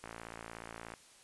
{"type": "click train", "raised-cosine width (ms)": 0.5, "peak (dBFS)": -29, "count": 52, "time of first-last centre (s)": [0.04, 0.938], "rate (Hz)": 56.8, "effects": ["white hiss -60 dBFS RMS until 1.23 s", "resampled to 24000 Hz"]}